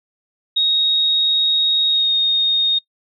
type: tone with pitch glide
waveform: sine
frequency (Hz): 3758 to 3708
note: A#7 to A#7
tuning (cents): +13 to -10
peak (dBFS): -13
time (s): 0.56-2.79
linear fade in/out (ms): 10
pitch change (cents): -23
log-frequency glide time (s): 1.88-2.12
effects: noise-tail reverb RT60 0.1 s tail -24 dB re dry